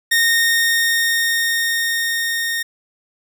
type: tone with level ramp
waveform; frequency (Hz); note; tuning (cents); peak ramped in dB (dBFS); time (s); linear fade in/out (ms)
sawtooth; 1845; A#6; -18; -9 to -16; 0.11-2.63; 10
effects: none